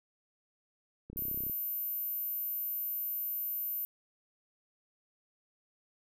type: click train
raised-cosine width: 3 ms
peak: -33 dBFS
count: 14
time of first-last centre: 1.1-1.498 s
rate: 32.7 Hz
type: tone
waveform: sine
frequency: 13560 Hz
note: G#9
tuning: 35 cents sharp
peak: -33 dBFS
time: 1.17-3.85 s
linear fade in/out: 0 ms
effects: none